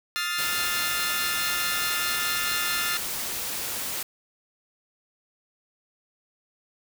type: chord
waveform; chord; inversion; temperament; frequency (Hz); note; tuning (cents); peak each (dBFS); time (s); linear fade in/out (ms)
20% pulse; F dominant seventh; third; equal with one note detuned; 1257.5 / 1396.9 / 1760 / 2093; Eb6 / F6 / A6 / C7; +18 / 0 / 0 / 0; -29 / -25 / -26 / -30; 0.16-2.97; 0
type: noise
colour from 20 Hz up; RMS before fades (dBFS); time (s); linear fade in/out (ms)
white; -31; 0.38-4.03; 5
effects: none